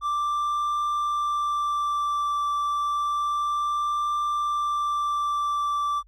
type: tone with vibrato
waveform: triangle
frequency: 1174.7 Hz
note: D6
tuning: in tune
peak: -21 dBFS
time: 0.01-6.03 s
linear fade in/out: 50 ms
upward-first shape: triangle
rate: 0.3 Hz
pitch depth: 12 cents each way
effects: added 48 Hz sine -52 dBFS peak until 6.07 s + AAC 64 kbps